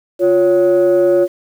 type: tone pair together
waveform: sine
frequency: 351.8 / 558.4 Hz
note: F4 / C#5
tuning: +13 / +13 cents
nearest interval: minor sixth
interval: 800 cents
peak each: -10 dBFS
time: 0.19-1.28 s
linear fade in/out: 50 ms
effects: tanh soft clip ceiling -5 dBFS + 7-bit